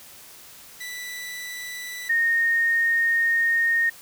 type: tone pair in turn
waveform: sawtooth / sine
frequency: 1975.5 / 1846.9 Hz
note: B6 / A#6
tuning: 0 / -17 cents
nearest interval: minor second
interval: 117 cents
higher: first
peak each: -29 / -18 dBFS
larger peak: second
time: 0.8-2.09 / 2.09-3.9 s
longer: second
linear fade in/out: 10 ms
effects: white hiss -46 dBFS RMS until 4.01 s